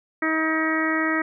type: harmonic tone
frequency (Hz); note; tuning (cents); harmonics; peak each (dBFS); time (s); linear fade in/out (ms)
317.6; D#4; +36; 1 / 2 / 3 / 4 / 5 / 6 / 7; -24 / -31 / -35 / -28 / -31 / -25 / -33; 0.22-1.22; 5
effects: none